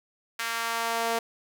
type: tone with high-pass filter sweep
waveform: sawtooth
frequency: 230 Hz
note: A#3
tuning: 23 cents flat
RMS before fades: -29 dBFS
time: 0.39-1.19 s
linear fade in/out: 5 ms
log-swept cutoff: 1600 to 560 Hz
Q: 1.4
effects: none